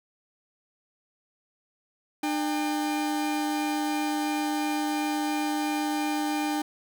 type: tone pair together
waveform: 45% pulse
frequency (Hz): 301.3 / 802.5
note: D4 / G5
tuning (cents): +44 / +40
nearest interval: octave + perfect fourth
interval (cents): 1696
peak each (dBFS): -27 / -31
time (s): 2.23-6.62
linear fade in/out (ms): 5
effects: none